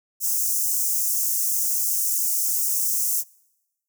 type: high-pass noise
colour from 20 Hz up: white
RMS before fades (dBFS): -23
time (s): 0.2-3.24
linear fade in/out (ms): 50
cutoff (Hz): 5800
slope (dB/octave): 48
effects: noise-tail reverb RT60 1.0 s tail -26 dB re dry